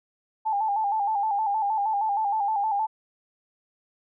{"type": "tone with vibrato", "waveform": "sine", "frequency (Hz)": 840, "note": "G#5", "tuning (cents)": 19, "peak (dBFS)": -22, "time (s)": [0.45, 2.87], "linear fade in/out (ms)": 20, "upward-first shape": "square", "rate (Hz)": 6.4, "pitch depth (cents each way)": 73, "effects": []}